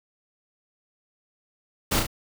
pink noise with echo, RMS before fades -23 dBFS, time 1.91-2 s, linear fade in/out 10 ms, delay 34 ms, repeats 2, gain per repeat -4 dB, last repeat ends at 2.068 s, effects none

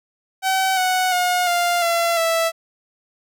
sawtooth tone with pitch steps, 762 / 740.3 / 719.2 / 698.8 / 678.9 / 659.5 Hz, G5 / F#5 / F#5 / F5 / F5 / E5, -49 / +1 / -49 / +1 / -49 / +1 cents, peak -13 dBFS, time 0.42-2.52 s, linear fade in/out 50 ms, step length 350 ms, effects none

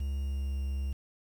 triangle tone with pitch glide, 69 to 68.09 Hz, C#2 to C#2, -7 to -30 cents, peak -28 dBFS, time 0-0.93 s, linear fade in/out 5 ms, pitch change -23 cents, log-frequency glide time 0.22-0.59 s, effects 9-bit

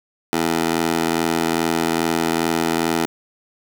15% pulse tone with high-pass filter, 82.41 Hz, E2, in tune, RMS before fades -20 dBFS, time 0.33-3.06 s, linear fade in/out 0 ms, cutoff 340 Hz, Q 1.1, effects none

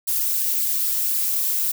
violet noise with flanger, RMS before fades -22 dBFS, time 0.07-1.72 s, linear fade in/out 10 ms, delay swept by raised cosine 0.31 to 6.01 ms, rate 3.7 Hz, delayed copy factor -0.8, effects none

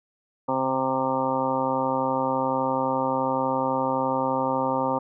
harmonic tone with a mistuned harmonic, 131.8 Hz, C3, 13 cents sharp, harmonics 1 / 2 / 3 / 4 / 5 / 6 / 7 / 8 / 9, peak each -37 / -29 / -37 / -27 / -37 / -31 / -27 / -36 / -32 dBFS, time 0.48-4.99 s, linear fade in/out 10 ms, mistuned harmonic 1, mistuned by +45 cents, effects none

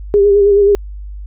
sine tone with vibrato, 404.1 Hz, G#4, 47 cents flat, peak -6 dBFS, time 0.14-0.75 s, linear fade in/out 0 ms, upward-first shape sine, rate 9.4 Hz, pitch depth 39 cents each way, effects added 50 Hz sine -25 dBFS peak until 1.26 s

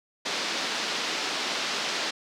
white band-pass noise, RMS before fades -30 dBFS, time 0.25-2.11 s, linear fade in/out 10 ms, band 200 to 5200 Hz, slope 24 dB/octave, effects none

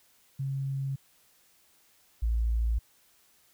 sine tone pair in turn, 136.2 / 56.69 Hz, C#3 / A#1, -30 / -48 cents, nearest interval octave + minor third, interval 1518 cents, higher first, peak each -29 / -24 dBFS, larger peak second, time 0.39-0.96 / 2.22-2.79 s, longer neither, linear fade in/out 10 ms, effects white hiss -64 dBFS RMS until 3.53 s

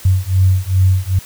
sine beating tone pair, 92.5 / 95 Hz, F#2 / F#2, 0 / +46 cents, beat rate 2.5 Hz, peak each -13 dBFS, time 0.05-1.19 s, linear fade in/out 5 ms, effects white hiss -37 dBFS RMS until 1.25 s

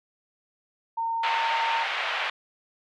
sine tone, 914 Hz, A#5, 34 cents flat, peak -25 dBFS, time 0.97-1.84 s, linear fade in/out 10 ms
white band-pass noise, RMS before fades -29 dBFS, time 1.23-2.3 s, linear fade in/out 5 ms, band 640 to 2900 Hz, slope 24 dB/octave
effects none

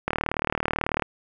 click train, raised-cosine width 0.5 ms, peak -8 dBFS, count 37, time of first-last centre 0.08-1.022 s, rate 38.2 Hz, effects none

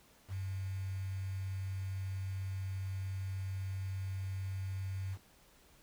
sine tone with quantisation, 95.8 Hz, G2, 39 cents flat, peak -36 dBFS, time 0.28-5.18 s, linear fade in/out 50 ms, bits 9, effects pink hiss -64 dBFS RMS until 5.82 s

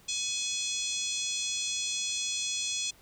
harmonic tone with a mistuned harmonic, 844 Hz, G#5, 28 cents sharp, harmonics 3 / 4 / 5 / 6 / 7 / 8 / 9 / 10, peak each -39 / -35 / -39 / -42 / -36 / -38 / -42 / -44 dBFS, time 0.08-2.91 s, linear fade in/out 10 ms, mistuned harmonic 10, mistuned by -27 cents, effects pink hiss -59 dBFS RMS until 3.01 s

